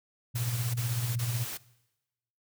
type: tone with tremolo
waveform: sine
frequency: 119.5 Hz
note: A#2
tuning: 43 cents sharp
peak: -26 dBFS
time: 0.34-1.45 s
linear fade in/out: 20 ms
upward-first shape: triangle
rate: 16 Hz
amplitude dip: 65%
type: noise bursts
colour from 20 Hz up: white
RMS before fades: -38 dBFS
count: 3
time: 0.35-1.576 s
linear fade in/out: 10 ms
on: 390 ms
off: 28 ms
effects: noise-tail reverb RT60 1.0 s tail -21 dB re dry